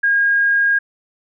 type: tone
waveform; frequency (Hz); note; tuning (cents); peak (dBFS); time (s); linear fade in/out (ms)
sine; 1627; G#6; -36; -12; 0.03-0.79; 10
effects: none